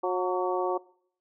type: harmonic tone with a mistuned harmonic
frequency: 181.7 Hz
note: F#3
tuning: 31 cents flat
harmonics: 2 / 3 / 4 / 5 / 6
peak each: -29 / -31 / -32 / -33 / -34 dBFS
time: 0.03-0.78 s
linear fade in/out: 10 ms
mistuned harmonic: 6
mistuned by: +59 cents
effects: noise-tail reverb RT60 0.6 s tail -21 dB re dry